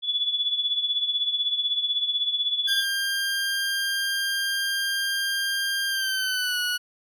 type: tone with tremolo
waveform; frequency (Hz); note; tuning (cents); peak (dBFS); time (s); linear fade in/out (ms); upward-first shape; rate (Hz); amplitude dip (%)
sine; 3429; A7; -45; -19; 0.02-2.85; 50; triangle; 16; 75
type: tone with pitch glide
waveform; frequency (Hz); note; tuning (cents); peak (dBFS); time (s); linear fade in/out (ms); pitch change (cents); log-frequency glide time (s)
20% pulse; 1598 to 1465.4; G6 to F#6; +33 to -17; -19; 2.67-6.78; 20; -150; 5.88-6.59
effects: none